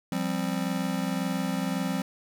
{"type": "chord", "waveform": "square", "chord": "F suspended second", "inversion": "none", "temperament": "just", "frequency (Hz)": [174.61, 196.44, 261.9], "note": ["F3", "G3", "C4"], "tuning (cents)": [0, 4, 2], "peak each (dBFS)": -32, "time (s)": [0.12, 2.02], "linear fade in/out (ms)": 2, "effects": []}